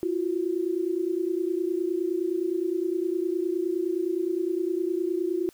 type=tone pair together; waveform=sine; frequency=337.7 / 367.4 Hz; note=E4 / F#4; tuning=+42 / -12 cents; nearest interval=minor second; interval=146 cents; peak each=-27 dBFS; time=0.03-5.49 s; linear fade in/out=0 ms; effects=white hiss -58 dBFS RMS until 5.53 s